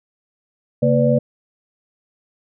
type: tone cluster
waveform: sine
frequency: 136.6 / 230.8 / 501 / 585 Hz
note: C#3 / A#3 / B4 / D5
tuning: -25 / -17 / +25 / -7 cents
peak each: -18 dBFS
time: 0.82-1.19 s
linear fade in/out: 10 ms
effects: none